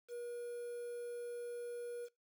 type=tone with quantisation; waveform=triangle; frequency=480 Hz; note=B4; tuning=49 cents flat; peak=-40 dBFS; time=0.08-2.09 s; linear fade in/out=50 ms; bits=10; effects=noise-tail reverb RT60 0.2 s tail -22 dB re dry